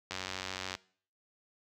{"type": "click train", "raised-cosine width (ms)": 0.2, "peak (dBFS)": -19, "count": 61, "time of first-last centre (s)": [0.11, 0.751], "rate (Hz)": 93.6, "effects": ["noise-tail reverb RT60 0.5 s tail -21 dB re dry", "high-pass 60 Hz 12 dB/octave"]}